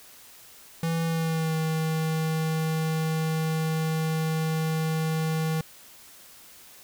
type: tone with pitch glide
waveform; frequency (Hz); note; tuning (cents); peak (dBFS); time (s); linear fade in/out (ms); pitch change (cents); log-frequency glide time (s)
square; 164.81 to 159.2; E3 to D#3; 0 to +40; -25; 0.83-5.61; 2; -60; 1.06-1.55
effects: white hiss -50 dBFS RMS until 6.83 s